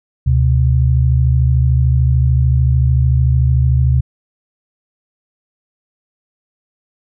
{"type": "tone pair together", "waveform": "sine", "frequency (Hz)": [73.4, 126.87], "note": ["D2", "B2"], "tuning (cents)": [0, 47], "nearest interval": "major sixth", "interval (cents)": 947, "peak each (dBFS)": -12, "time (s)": [0.26, 4.01], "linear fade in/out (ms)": 10, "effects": []}